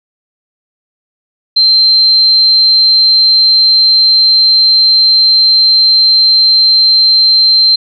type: tone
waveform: sine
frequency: 4130 Hz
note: C8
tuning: 23 cents flat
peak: -4 dBFS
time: 1.56-7.76 s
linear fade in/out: 10 ms
effects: none